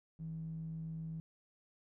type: tone with band-pass filter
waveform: square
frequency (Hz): 53.8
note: A1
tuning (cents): -38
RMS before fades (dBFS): -43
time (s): 0.19-1.2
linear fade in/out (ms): 0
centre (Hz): 160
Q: 8
effects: none